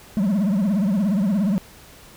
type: tone with vibrato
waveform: triangle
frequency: 199 Hz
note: G3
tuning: 26 cents sharp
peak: -15 dBFS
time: 0.17-1.58 s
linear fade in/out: 0 ms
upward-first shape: triangle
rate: 17 Hz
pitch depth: 220 cents each way
effects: pink hiss -46 dBFS RMS until 2.16 s